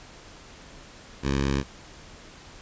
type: tone with notch filter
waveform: 10% pulse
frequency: 68.7 Hz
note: C#2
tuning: 15 cents flat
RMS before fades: -25 dBFS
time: 1.22-1.64 s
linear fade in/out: 50 ms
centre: 710 Hz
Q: 1.5
effects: pink hiss -47 dBFS RMS until 2.61 s + resampled to 16000 Hz